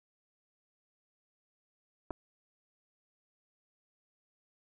clicks, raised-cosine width 1 ms, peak -24 dBFS, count 2, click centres 2.106 / 2.109 s, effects none

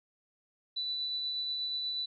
sine tone with tremolo, 3974 Hz, B7, 10 cents sharp, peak -31 dBFS, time 0.76-2.06 s, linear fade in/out 10 ms, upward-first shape triangle, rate 8.3 Hz, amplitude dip 25%, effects none

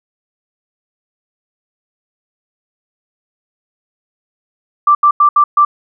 sine tone bursts at uneven times, 1174.7 Hz, D6, in tune, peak -5 dBFS, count 5, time 4.87-4.95 / 5.03-5.11 / 5.2-5.29 / 5.36-5.44 / 5.57-5.65 s, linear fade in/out 5 ms, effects none

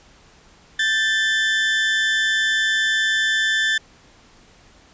30% pulse tone pair together, 1562.6 / 1760 Hz, G6 / A6, -6 / 0 cents, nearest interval major second, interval 206 cents, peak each -24 / -15 dBFS, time 0.79-3.78 s, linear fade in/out 5 ms, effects pink hiss -51 dBFS RMS until 4.93 s + resampled to 16000 Hz

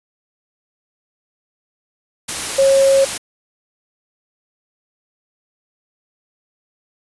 sine tone in noise, 544 Hz, C#5, 33 cents flat, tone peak -9 dBFS, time 2.58-3.05 s, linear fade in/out 10 ms, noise white, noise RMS -23 dBFS, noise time 2.28-3.18 s, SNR +11 dB, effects resampled to 24000 Hz

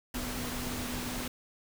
sine tone in noise, 246.9 Hz, B3, in tune, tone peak -39 dBFS, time 0.14-1.28 s, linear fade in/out 5 ms, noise pink, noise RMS -37 dBFS, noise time 0.14-1.28 s, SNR -5 dB, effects none

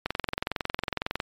click train, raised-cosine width 0.3 ms, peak -11 dBFS, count 26, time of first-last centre 0.06-1.202 s, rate 21.9 Hz, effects MP3 96 kbps

